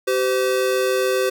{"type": "tone pair together", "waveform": "square", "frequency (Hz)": [384.6, 511.8], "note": ["G4", "C5"], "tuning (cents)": [-33, -38], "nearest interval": "perfect fourth", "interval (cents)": 495, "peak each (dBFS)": [-21, -21], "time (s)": [0.07, 1.3], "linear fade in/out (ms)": 10, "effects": []}